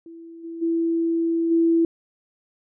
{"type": "tone with level steps", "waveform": "sine", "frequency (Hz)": 332, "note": "E4", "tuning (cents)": 12, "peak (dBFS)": [-38, -31, -19, -15], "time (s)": [0.06, 1.85], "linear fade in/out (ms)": 2, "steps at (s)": [0.43, 0.61, 1.5], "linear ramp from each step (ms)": 20, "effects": []}